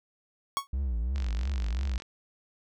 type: tone with exponential decay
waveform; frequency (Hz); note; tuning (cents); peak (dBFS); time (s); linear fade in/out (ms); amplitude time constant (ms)
45% pulse; 1108.7; C#6; 0; -22; 0.57-0.67; 0; 21
type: tone with vibrato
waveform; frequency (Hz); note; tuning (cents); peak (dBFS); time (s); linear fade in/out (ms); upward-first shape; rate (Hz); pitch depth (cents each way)
triangle; 62.1; B1; +10; -25; 0.73-1.98; 5; triangle; 2.9; 230
type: click train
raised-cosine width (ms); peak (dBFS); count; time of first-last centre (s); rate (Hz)
0.2; -25; 42; 1.16-2.021; 47.6
effects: none